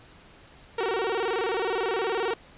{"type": "tone with vibrato", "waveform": "sawtooth", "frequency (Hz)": 417.3, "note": "G#4", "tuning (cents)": 8, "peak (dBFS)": -21, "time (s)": [0.78, 2.34], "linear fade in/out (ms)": 5, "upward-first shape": "square", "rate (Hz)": 19, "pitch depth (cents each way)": 180, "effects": ["pink hiss -52 dBFS RMS until 2.57 s", "resampled to 8000 Hz"]}